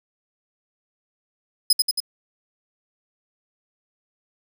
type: tone with echo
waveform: sawtooth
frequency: 5050 Hz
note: D#8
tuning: 25 cents sharp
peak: -10 dBFS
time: 1.7-1.73 s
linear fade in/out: 5 ms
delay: 91 ms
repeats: 3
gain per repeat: -3 dB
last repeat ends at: 2.003 s
effects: none